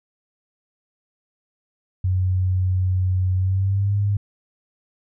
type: tone with pitch glide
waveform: sine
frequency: 92.5 to 101.46 Hz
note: F#2 to G#2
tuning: 0 to -40 cents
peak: -17 dBFS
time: 2.04-4.17 s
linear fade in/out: 5 ms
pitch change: +160 cents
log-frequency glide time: 3.35-3.95 s
effects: none